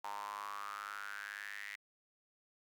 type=tone with high-pass filter sweep; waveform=sawtooth; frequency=102 Hz; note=G#2; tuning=31 cents flat; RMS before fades=-45 dBFS; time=0.04-1.76 s; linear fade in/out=5 ms; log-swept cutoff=900 to 2000 Hz; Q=7.4; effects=none

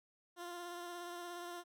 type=tone with vibrato; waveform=15% pulse; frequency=349.2 Hz; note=F4; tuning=in tune; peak=-38 dBFS; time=0.36-1.64 s; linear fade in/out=50 ms; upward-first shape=triangle; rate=17 Hz; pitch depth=25 cents each way; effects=none

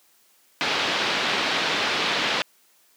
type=low-pass noise; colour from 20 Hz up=white; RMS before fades=-24 dBFS; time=0.61-2.42 s; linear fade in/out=0 ms; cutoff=4000 Hz; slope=24 dB/octave; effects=white hiss -60 dBFS RMS until 2.96 s + high-pass 200 Hz 12 dB/octave

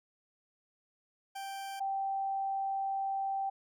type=tone pair in turn; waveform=40% pulse / sine; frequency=784 / 780.7 Hz; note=G5 / G5; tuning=0 / -7 cents; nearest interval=unison; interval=7 cents; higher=first; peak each=-38 / -31 dBFS; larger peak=second; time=1.35-1.8 / 1.8-3.5 s; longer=second; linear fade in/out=10 ms; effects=none

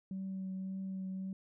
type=tone with vibrato; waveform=sine; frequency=190.1 Hz; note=F#3; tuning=47 cents sharp; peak=-36 dBFS; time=0.11-1.33 s; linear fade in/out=2 ms; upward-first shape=triangle; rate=1.8 Hz; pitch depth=16 cents each way; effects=tanh soft clip ceiling -34 dBFS

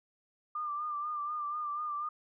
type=tone with vibrato; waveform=sine; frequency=1195 Hz; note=D6; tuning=30 cents sharp; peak=-33 dBFS; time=0.55-2.09 s; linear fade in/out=5 ms; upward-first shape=sine; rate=4.1 Hz; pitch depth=43 cents each way; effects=none

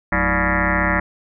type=tone with frequency modulation; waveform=sine; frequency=987.8 Hz; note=B5; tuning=in tune; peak=-15 dBFS; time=0.12-1 s; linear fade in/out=5 ms; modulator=134 Hz; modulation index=7.7; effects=none

